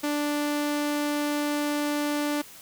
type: tone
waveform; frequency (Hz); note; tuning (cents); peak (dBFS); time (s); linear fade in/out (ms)
sawtooth; 293.7; D4; 0; -21; 0.03-2.42; 10
effects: white hiss -47 dBFS RMS until 2.61 s